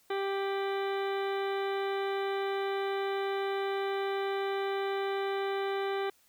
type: harmonic tone with a mistuned harmonic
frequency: 393 Hz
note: G4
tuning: 4 cents sharp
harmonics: 1 / 2 / 3 / 4 / 5 / 6 / 8 / 9 / 10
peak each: -31 / -37 / -41 / -43 / -45 / -47 / -49 / -50 / -51 dBFS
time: 0.1-6.1 s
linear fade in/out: 5 ms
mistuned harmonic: 8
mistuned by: -66 cents
effects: white hiss -66 dBFS RMS until 6.28 s